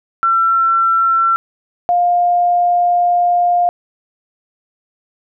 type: tone pair in turn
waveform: sine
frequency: 1349 / 705 Hz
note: E6 / F5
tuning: +40 / +16 cents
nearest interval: major seventh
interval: 1124 cents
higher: first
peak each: -10 dBFS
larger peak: neither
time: 0.23-1.36 / 1.89-3.69 s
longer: second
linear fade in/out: 0 ms
effects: none